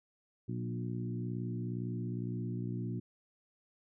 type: harmonic tone with a mistuned harmonic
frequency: 59.7 Hz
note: A#1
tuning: 42 cents sharp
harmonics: 2 / 3 / 4 / 5 / 6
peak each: -37 / -41 / -43 / -45 / -47 dBFS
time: 0.48-3 s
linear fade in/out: 10 ms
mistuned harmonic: 3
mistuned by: +22 cents
effects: none